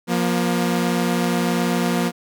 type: tone pair together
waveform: sawtooth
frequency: 176.1 / 237.5 Hz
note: F3 / A#3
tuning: +15 / +33 cents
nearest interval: perfect fourth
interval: 518 cents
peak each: -17 dBFS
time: 0.07-2.12 s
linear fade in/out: 50 ms
effects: none